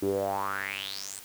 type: tone with band-pass filter sweep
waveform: sawtooth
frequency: 98 Hz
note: G2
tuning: in tune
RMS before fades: -32 dBFS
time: 0.02-1.2 s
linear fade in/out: 10 ms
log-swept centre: 330 to 9000 Hz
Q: 6.5
effects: white hiss -48 dBFS RMS until 1.24 s